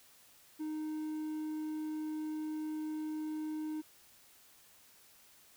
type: tone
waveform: triangle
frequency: 309.2 Hz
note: D#4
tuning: 11 cents flat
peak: -34 dBFS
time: 0.59-3.82 s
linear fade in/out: 20 ms
effects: white hiss -62 dBFS RMS until 5.56 s